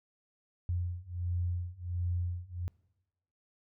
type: beating tone pair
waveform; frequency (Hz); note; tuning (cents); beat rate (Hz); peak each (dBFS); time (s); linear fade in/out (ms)
sine; 87.4 / 88.8; F2 / F2; +2 / +29; 1.4; -35 / -34; 0.69-2.68; 0
effects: noise-tail reverb RT60 1.0 s tail -24 dB re dry

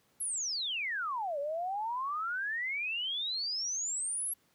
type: exponential two-way sweep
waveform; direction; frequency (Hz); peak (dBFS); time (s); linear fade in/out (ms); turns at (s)
sine; down then up; 11450 to 554.4 to 11450; -32; 0.2-4.34; 10; 1.39
effects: pink hiss -70 dBFS RMS until 4.54 s + high-pass 100 Hz 12 dB/octave

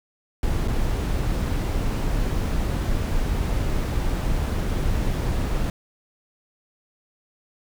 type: noise with dropouts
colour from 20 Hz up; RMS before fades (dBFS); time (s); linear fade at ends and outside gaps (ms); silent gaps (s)
brown; -23; 0.43-5.7; 1; 0.677-0.682
effects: none

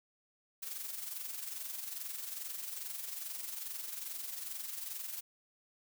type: noise with amplitude modulation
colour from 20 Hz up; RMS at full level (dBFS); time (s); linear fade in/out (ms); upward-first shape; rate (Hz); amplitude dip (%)
blue; -40; 0.62-5.21; 10; sine; 22.4; 55
effects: none

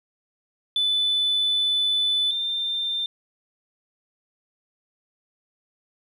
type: tone pair in turn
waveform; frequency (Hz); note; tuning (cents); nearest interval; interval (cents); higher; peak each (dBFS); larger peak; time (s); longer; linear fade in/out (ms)
sine; 3498 / 3588; A7 / A7; -11 / +33; unison; 44; second; -18 / -23; first; 0.76-2.31 / 2.31-3.06; first; 2
effects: tanh soft clip ceiling -16 dBFS + 10-bit

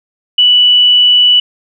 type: tone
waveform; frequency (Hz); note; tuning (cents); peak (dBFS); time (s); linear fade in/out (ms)
sine; 2960; F#7; 0; -4; 0.38-1.4; 5
effects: none

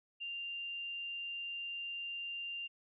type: tone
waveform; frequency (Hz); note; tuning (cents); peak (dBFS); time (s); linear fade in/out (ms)
sine; 2788; F7; -4; -39; 0.2-2.68; 20
effects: none

